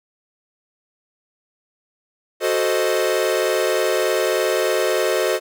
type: chord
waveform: 45% pulse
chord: F# diminished seventh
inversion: none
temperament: equal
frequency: 370 / 440 / 523.3 / 622.3 Hz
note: F#4 / A4 / C5 / Eb5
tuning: 0 / 0 / 0 / 0 cents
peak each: -23 dBFS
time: 2.4-5.4 s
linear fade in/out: 50 ms
effects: none